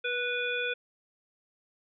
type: harmonic tone with a mistuned harmonic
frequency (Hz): 492.4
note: B4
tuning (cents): -5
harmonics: 1 / 3 / 5 / 7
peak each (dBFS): -34 / -33 / -33 / -38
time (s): 0.04-0.74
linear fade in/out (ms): 10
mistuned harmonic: 1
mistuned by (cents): -17
effects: none